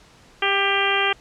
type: harmonic tone with a mistuned harmonic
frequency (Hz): 396.6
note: G4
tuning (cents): +20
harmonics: 1 / 2 / 3 / 4 / 5 / 6 / 7 / 8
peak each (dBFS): -26 / -26 / -26 / -26 / -26 / -26 / -26 / -26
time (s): 0.42-1.13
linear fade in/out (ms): 5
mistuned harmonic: 2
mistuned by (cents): -16
effects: pink hiss -51 dBFS RMS until 1.2 s + low-pass 7000 Hz 12 dB/octave